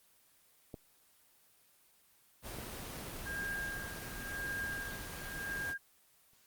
clicks, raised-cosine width 2 ms, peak -30 dBFS, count 2, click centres 0.742 / 2.586 s
pink noise, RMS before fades -44 dBFS, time 2.42-5.75 s, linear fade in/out 50 ms
sine tone with tremolo, 1612 Hz, G6, 48 cents sharp, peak -36 dBFS, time 3.25-5.78 s, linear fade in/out 20 ms, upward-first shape sine, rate 0.94 Hz, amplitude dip 80%
effects white hiss -67 dBFS RMS until 6.46 s + Opus 24 kbps

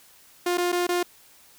sawtooth tone with dropouts, 353.5 Hz, F4, 21 cents sharp, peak -18 dBFS, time 0.46-1.03 s, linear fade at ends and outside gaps 5 ms, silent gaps 0.574-0.58 / 0.72-0.726 / 0.869-0.889 s, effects white hiss -54 dBFS RMS until 1.58 s

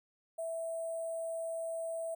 sine tone with sample-and-hold, 659 Hz, E5, 1 cent flat, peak -35 dBFS, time 0.38-2.15 s, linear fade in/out 10 ms, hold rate 8820 Hz, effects none

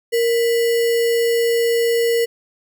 sine tone with sample-and-hold, 465.8 Hz, A#4, 1 cent flat, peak -14 dBFS, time 0.12-2.26 s, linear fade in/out 20 ms, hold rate 2450 Hz, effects none

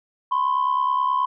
sine tone pair together, 1005.6 / 1075 Hz, B5 / C6, +31 / +47 cents, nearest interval minor second, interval 116 cents, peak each -19 / -21 dBFS, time 0.31-1.26 s, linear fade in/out 10 ms, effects tanh soft clip ceiling -14 dBFS

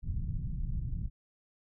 pink low-pass noise, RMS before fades -34 dBFS, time 0.02-1.1 s, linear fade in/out 50 ms, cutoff 150 Hz, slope 24 dB/octave, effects none

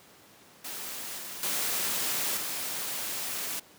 white noise with level steps, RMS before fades -38 / -40 / -30 / -34 dBFS, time 0.64-3.6 s, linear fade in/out 10 ms, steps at 1.18 / 1.43 / 2.37 s, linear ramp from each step 2 ms, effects pink hiss -55 dBFS RMS until 3.78 s + high-pass 150 Hz 12 dB/octave

